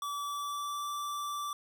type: tone with pitch glide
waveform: square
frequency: 1152 to 1166.7 Hz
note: D6 to D6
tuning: -34 to -12 cents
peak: -35 dBFS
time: 0.02-1.53 s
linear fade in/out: 2 ms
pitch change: +22 cents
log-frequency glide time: 0.22-0.89 s
effects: none